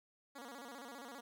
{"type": "tone with vibrato", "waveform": "10% pulse", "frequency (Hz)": 257.5, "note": "C4", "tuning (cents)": -28, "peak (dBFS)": -40, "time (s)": [0.35, 1.21], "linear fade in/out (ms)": 10, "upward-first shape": "square", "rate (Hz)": 15, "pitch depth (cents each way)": 140, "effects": []}